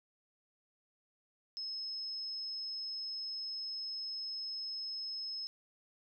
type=tone; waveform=sine; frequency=5180 Hz; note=E8; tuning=31 cents flat; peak=-38 dBFS; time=1.57-5.47 s; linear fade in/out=0 ms; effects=none